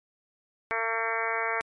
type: harmonic tone with a mistuned harmonic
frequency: 226.7 Hz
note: A#3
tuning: 48 cents flat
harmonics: 2 / 3 / 4 / 5 / 6 / 7 / 8 / 9 / 10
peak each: -35 / -35 / -35 / -35 / -35 / -35 / -35 / -35 / -35 dBFS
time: 0.71-1.61 s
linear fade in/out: 0 ms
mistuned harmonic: 10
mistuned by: -18 cents
effects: MP3 48 kbps